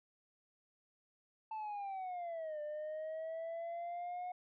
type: linear two-way sweep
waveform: sine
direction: down then up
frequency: 885 to 595 to 726 Hz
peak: -37 dBFS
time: 1.51-4.32 s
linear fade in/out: 5 ms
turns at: 2.61 s
effects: tanh soft clip ceiling -39 dBFS